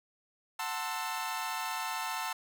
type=chord; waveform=sawtooth; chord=F# half-diminished seventh; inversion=none; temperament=equal with one note detuned; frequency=740 / 890.7 / 1046.5 / 1318.5 Hz; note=F#5 / A5 / C6 / E6; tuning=0 / +21 / 0 / 0 cents; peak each=-38 / -33 / -37 / -36 dBFS; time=0.59-2.33 s; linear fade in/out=5 ms; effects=none